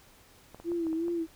clicks, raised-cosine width 1 ms, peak -32 dBFS, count 6, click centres 0.546 / 0.6 / 0.718 / 0.868 / 0.93 / 1.082 s
sine tone with vibrato, 332.4 Hz, E4, 15 cents sharp, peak -28 dBFS, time 0.64-1.27 s, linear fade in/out 50 ms, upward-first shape sine, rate 2.7 Hz, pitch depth 65 cents each way
effects pink hiss -58 dBFS RMS until 1.35 s

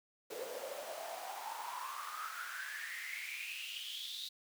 pink noise with high-pass filter sweep, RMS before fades -44 dBFS, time 0.3-4.29 s, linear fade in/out 10 ms, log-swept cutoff 450 to 3900 Hz, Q 9.5, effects none

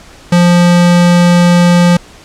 square tone, 175 Hz, F3, 4 cents sharp, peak -5 dBFS, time 0.32-1.97 s, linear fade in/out 5 ms, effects pink hiss -37 dBFS RMS until 2.24 s + low-pass 8000 Hz 12 dB/octave

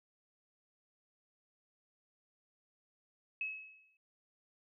sine tone with exponential decay, 2576 Hz, E7, 41 cents flat, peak -33 dBFS, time 3.41-3.97 s, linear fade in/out 2 ms, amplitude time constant 120 ms, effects none

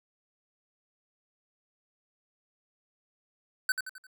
square tone with echo, 1522 Hz, F#6, 48 cents sharp, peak -24 dBFS, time 3.69-3.72 s, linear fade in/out 2 ms, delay 87 ms, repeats 4, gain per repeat -7 dB, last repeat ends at 4.068 s, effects none

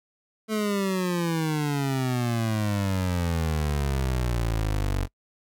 25% pulse exponential sweep, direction down, 220 to 46 Hz, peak -20 dBFS, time 0.48-5.08 s, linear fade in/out 50 ms, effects noise-tail reverb RT60 0.1 s tail -24 dB re dry

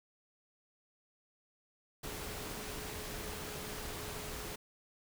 sine tone in noise, 423.9 Hz, G#4, 35 cents sharp, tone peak -50 dBFS, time 2.03-4.56 s, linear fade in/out 10 ms, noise pink, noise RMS -43 dBFS, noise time 2.03-4.56 s, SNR -10 dB, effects none

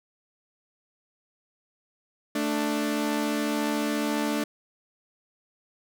sawtooth tone pair together, 220.7 / 294.9 Hz, A3 / D4, +5 / +7 cents, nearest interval perfect fourth, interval 502 cents, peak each -25 / -23 dBFS, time 2.35-4.44 s, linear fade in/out 5 ms, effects none

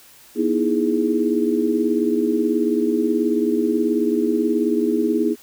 sine chord, E major seventh, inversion second, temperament equal with one note detuned, 242.1 / 311.1 / 329.6 / 415.3 Hz, B3 / D#4 / E4 / G#4, -34 / 0 / 0 / 0 cents, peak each -22 dBFS, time 0.35-5.36 s, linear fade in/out 50 ms, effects white hiss -48 dBFS RMS until 5.42 s

